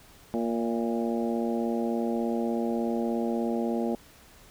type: harmonic tone with a mistuned harmonic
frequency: 116.54 Hz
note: A#2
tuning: in tune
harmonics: 2 / 3 / 4 / 5 / 6 / 7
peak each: -28 / -32 / -34 / -36 / -38 / -39 dBFS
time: 0.34-3.95 s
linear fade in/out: 0 ms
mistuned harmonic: 6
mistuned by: -42 cents
effects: pink hiss -54 dBFS RMS until 4.5 s